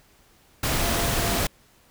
sine tone in noise, 685 Hz, F5, 34 cents flat, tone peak -31 dBFS, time 0.81-1.4 s, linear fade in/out 5 ms, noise pink, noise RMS -24 dBFS, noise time 0.63-1.47 s, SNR -10 dB, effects pink hiss -58 dBFS RMS until 1.9 s

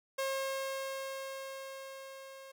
sawtooth tone with level ramp, 538 Hz, C5, 48 cents sharp, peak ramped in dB -28 to -45 dBFS, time 0.18-2.52 s, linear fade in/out 10 ms, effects none

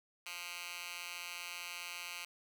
10% pulse tone with high-pass filter, 175.2 Hz, F3, 6 cents sharp, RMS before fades -45 dBFS, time 0.26-2.25 s, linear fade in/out 5 ms, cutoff 2100 Hz, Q 1.4, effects none

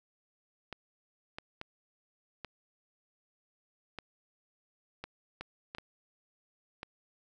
clicks, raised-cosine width 0.3 ms, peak -24 dBFS, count 10, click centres 0.727 / 1.385 / 1.614 / 2.447 / 3.987 / 5.04 / 5.41 / 5.749 / 5.784 / 6.831 s, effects none

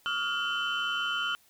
sine tone cluster, 1142 / 1267 / 1415 / 2702 / 3047 Hz, D6 / D#6 / F6 / E7 / G7, -49 / +31 / +22 / +42 / -50 cents, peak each -39 / -37 / -30 / -39 / -31 dBFS, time 0.06-1.35 s, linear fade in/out 0 ms, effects tanh soft clip ceiling -22 dBFS + white hiss -63 dBFS RMS until 1.49 s

